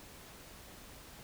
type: silence
effects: pink hiss -53 dBFS RMS until 1.23 s